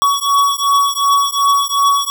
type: beating tone pair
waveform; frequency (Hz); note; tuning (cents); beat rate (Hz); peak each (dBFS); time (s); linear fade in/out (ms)
square; 1123 / 1125.7; C#6 / C#6; +22 / +26; 2.7; -15; 0.02-2.1; 0
effects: none